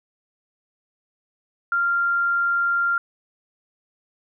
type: tone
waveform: sine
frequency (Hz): 1390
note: F6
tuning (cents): -9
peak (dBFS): -18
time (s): 1.72-2.98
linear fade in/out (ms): 2
effects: none